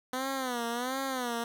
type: tone with vibrato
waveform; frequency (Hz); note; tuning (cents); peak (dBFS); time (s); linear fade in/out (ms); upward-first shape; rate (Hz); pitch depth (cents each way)
10% pulse; 250.9; B3; +28; -23; 0.13-1.44; 2; sine; 1.4; 130
effects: none